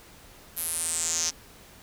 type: tone with band-pass filter sweep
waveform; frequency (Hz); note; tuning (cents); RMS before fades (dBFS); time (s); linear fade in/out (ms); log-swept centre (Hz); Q
square; 82.41; E2; 0; -29; 0.56-1.31; 20; 12000 to 5800; 6.2
effects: pink hiss -51 dBFS RMS until 1.82 s